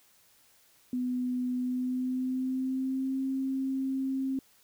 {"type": "tone with pitch glide", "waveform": "sine", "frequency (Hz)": [250, 266.4], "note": ["B3", "C4"], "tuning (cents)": [21, 31], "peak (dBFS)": -28, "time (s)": [0.93, 4.39], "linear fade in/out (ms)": 2, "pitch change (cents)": 110, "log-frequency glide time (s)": [1.56, 3.2], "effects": ["white hiss -63 dBFS RMS until 4.63 s"]}